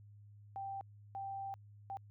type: tone bursts at uneven times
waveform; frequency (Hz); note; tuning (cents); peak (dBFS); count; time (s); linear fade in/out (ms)
sine; 784; G5; 0; -40; 3; 0.56-0.81 / 1.15-1.54 / 1.9-1.97; 0
effects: added 103 Hz sine -55 dBFS peak until 2.1 s